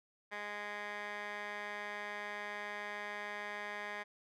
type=tone with band-pass filter; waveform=15% pulse; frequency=206.8 Hz; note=G#3; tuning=7 cents flat; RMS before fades=-43 dBFS; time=0.31-4.04 s; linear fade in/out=20 ms; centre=1600 Hz; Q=2.5; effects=none